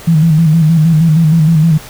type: tone with vibrato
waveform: sine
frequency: 160 Hz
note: D#3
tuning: 49 cents sharp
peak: -5 dBFS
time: 0.07-1.78 s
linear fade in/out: 10 ms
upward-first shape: square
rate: 6.4 Hz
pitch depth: 66 cents each way
effects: pink hiss -32 dBFS RMS until 1.89 s